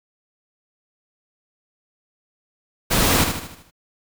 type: noise with echo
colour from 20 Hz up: pink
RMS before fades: -18 dBFS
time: 2.9-3.25 s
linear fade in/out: 20 ms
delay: 77 ms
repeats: 6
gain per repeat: -6 dB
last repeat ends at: 3.712 s
effects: none